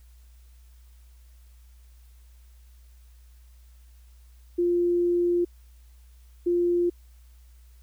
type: tone bursts at uneven times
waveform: sine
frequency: 349.2 Hz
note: F4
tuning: in tune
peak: -20 dBFS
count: 2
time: 4.58-5.45 / 6.46-6.9 s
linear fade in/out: 10 ms
effects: added 60 Hz sine -49 dBFS peak until 7.82 s + white hiss -65 dBFS RMS until 7.82 s